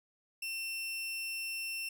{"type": "tone", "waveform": "sawtooth", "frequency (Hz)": 2700, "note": "E7", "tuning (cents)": 41, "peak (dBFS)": -33, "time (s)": [0.42, 1.89], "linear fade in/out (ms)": 5, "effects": []}